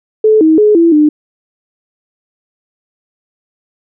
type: tone with pitch steps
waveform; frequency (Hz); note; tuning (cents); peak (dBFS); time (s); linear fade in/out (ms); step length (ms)
sine; 433.5 / 316.8 / 422.1 / 335 / 301.1; A4 / D#4 / G#4 / E4 / D4; -26 / +31 / +28 / +28 / +43; -4; 0.24-1.09; 5; 170
effects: none

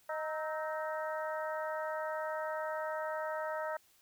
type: harmonic tone with a mistuned harmonic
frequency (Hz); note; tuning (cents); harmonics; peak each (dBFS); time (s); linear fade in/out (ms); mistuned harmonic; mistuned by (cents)
311.1; D#4; 0; 2 / 3 / 4 / 5 / 6; -37 / -41 / -43 / -45 / -47; 0.09-3.77; 5; 4; +69
effects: white hiss -67 dBFS RMS until 4.01 s

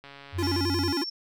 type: click train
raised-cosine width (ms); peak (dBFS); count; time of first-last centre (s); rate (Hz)
0.3; -29; 79; 0.04-0.597; 140
type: tone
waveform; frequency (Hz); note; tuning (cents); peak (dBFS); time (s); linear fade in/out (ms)
sine; 91.6; F#2; -17; -28; 0.32-0.94; 50
type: tone with vibrato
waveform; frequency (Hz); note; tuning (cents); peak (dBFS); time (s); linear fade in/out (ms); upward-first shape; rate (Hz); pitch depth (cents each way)
square; 311.1; D#4; 0; -27; 0.38-1.04; 10; square; 11; 180
type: tone with tremolo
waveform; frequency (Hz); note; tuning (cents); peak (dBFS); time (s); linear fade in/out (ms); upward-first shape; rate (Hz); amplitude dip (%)
sine; 5440; F8; -46; -29; 0.43-1.1; 10; sine; 17; 40
effects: none

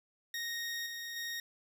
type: tone with level steps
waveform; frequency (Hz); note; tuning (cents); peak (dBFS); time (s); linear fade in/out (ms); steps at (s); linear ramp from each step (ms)
20% pulse; 1864.7; A#6; 0; -31 / -35 / -32; 0.34-1.4; 2; 0.86 / 1.16; 5
effects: none

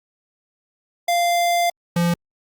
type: tone pair in turn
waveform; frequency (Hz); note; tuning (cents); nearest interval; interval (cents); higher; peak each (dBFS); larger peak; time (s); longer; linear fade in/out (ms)
square; 694 / 172.15; F5 / F3; -11 / -25; 2 octaves; 2414; first; -17; neither; 1.08-1.7 / 1.96-2.14; first; 5
effects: Opus 48 kbps

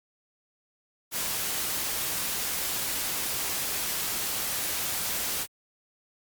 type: noise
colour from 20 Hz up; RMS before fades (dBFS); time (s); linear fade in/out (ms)
white; -30; 1.11-5.47; 50
effects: Opus 48 kbps

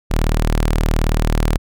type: tone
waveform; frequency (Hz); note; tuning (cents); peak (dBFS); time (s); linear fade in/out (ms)
sawtooth; 38.76; D#1; -6; -10; 0.1-1.58; 20
effects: none

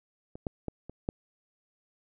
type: clicks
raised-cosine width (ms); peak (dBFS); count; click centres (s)
2; -29 / -18 / -20 / -28 / -16; 5; 0.355 / 0.468 / 0.683 / 0.896 / 1.089
effects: none

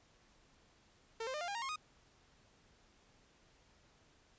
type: tone with pitch steps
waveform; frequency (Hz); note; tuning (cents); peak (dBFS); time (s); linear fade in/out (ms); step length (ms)
sawtooth; 452.4 / 522.7 / 603.9 / 697.7 / 806.1 / 931.3 / 1076 / 1243.2; A4 / C5 / D5 / F5 / G5 / A#5 / C6 / D#6; +48 / -2 / +48 / -2 / +48 / -2 / +48 / -2; -35; 1.2-1.76; 5; 70
effects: pink hiss -68 dBFS RMS until 4.38 s + resampled to 16000 Hz

